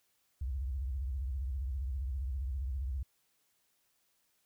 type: tone with vibrato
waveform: sine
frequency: 65.9 Hz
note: C2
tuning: 13 cents sharp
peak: -33 dBFS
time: 0.41-3.03 s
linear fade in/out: 5 ms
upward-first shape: sine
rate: 15 Hz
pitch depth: 210 cents each way
effects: white hiss -75 dBFS RMS until 4.45 s